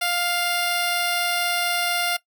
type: tone pair together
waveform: 10% pulse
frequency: 701.3 / 2781 Hz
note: F5 / F7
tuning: +7 / -8 cents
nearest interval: 2 octaves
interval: 2385 cents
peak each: -13 / -22 dBFS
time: 0.01-2.17 s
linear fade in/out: 10 ms
effects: noise-tail reverb RT60 0.1 s tail -19 dB re dry